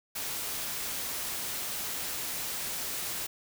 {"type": "noise", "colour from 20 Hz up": "white", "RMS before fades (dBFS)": -35, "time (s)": [0.15, 3.27], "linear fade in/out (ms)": 10, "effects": []}